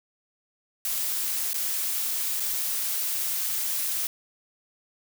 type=noise with dropouts; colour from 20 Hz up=blue; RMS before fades=-28 dBFS; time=0.85-4.07 s; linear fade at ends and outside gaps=1 ms; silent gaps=1.532-1.543 / 2.399-2.403 s; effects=none